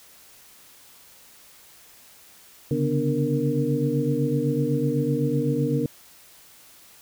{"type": "tone cluster", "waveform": "sine", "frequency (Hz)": [137.9, 145.8, 247.5, 295.8, 465.3], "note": ["C#3", "D3", "B3", "D4", "A#4"], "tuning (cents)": [-9, -12, 4, 13, -3], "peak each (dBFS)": -27, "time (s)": [2.71, 5.86], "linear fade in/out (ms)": 2, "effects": ["white hiss -51 dBFS RMS until 7.01 s"]}